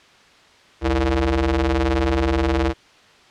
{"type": "ring-modulated tone", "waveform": "sawtooth", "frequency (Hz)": 129.7, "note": "C3", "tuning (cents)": -15, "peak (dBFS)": -10, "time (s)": [0.81, 2.74], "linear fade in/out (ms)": 50, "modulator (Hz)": 204, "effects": ["white hiss -50 dBFS RMS until 3.3 s", "low-pass 4000 Hz 12 dB/octave"]}